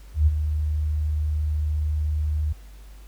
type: tone with ADSR envelope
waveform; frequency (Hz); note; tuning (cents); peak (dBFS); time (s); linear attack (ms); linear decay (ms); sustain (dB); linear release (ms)
sine; 76.1; D#2; -38; -12; 0.14-2.53; 130; 24; -9; 10
effects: added 50 Hz sine -41 dBFS peak until 3.07 s + pink hiss -55 dBFS RMS until 3.07 s